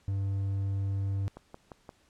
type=tone; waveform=triangle; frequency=98.1 Hz; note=G2; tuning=2 cents sharp; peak=-26 dBFS; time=0.08-1.28 s; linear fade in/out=0 ms
type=click train; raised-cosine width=1 ms; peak=-29 dBFS; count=4; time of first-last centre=1.37-1.892 s; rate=5.75 Hz
effects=pink hiss -66 dBFS RMS until 2.09 s + low-pass 9000 Hz 12 dB/octave